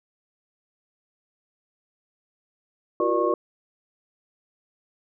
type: tone cluster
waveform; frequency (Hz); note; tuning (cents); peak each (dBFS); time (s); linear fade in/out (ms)
sine; 341.4 / 373.9 / 478.1 / 594 / 1093; F4 / F#4 / A#4 / D5 / C#6; -39 / +18 / +44 / +20 / -25; -26; 3-3.34; 2
effects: none